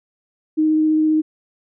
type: tone with vibrato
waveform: sine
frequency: 311.1 Hz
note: D#4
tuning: in tune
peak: -13 dBFS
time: 0.57-1.22 s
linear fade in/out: 20 ms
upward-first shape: sine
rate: 15 Hz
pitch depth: 9 cents each way
effects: none